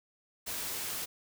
white noise, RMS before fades -37 dBFS, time 0.46-1.06 s, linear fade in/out 20 ms, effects none

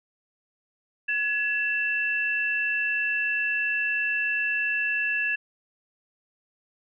sine tone pair together, 1690 / 2673 Hz, G#6 / E7, +30 / +23 cents, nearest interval minor sixth, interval 793 cents, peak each -26 dBFS, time 1.08-5.36 s, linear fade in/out 10 ms, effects none

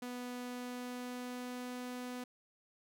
sawtooth tone with pitch glide, 246.9 to 248.6 Hz, B3 to B3, 0 to +12 cents, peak -37 dBFS, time 0.02-2.24 s, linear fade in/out 5 ms, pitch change +12 cents, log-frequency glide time 0.38-1.77 s, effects none

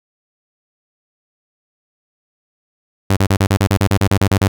sawtooth tone bursts, 97.8 Hz, G2, 4 cents flat, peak -7 dBFS, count 14, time 3.1-4.48 s, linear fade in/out 5 ms, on 67 ms, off 34 ms, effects none

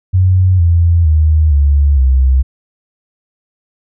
sine tone with pitch steps, 92.5 / 84.82 / 77.78 / 71.33 / 65.41 Hz, F#2 / E2 / D#2 / D2 / C2, 0 / +50 / 0 / -50 / 0 cents, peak -6 dBFS, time 0.13-2.43 s, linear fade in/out 20 ms, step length 460 ms, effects none

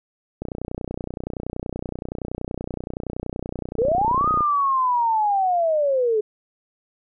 click train, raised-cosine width 2 ms, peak -15 dBFS, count 123, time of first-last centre 0.42-4.407 s, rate 30.6 Hz
sine linear two-way sweep, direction up then down, 415.3 to 1262 to 415.3 Hz, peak -17 dBFS, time 3.78-6.21 s, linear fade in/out 10 ms, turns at 4.29 s
effects none

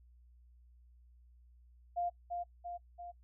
sine tone with echo, 700 Hz, F5, 4 cents sharp, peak -32 dBFS, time 1.96-2.1 s, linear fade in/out 20 ms, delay 340 ms, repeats 3, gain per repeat -4 dB, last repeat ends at 3.12 s, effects noise-tail reverb RT60 0.1 s tail -23 dB re dry + added 60 Hz sine -59 dBFS peak until 3.23 s

